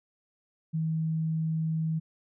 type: tone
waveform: sine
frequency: 160 Hz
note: D#3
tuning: 49 cents sharp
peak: -26 dBFS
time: 0.73-2 s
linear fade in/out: 20 ms
effects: none